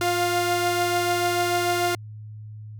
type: tone pair together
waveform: sawtooth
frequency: 353.4 / 700 Hz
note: F4 / F5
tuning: +21 / +4 cents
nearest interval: octave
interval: 1183 cents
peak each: -20 dBFS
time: 0.01-1.95 s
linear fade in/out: 2 ms
effects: added 107 Hz sine -36 dBFS peak until 2.79 s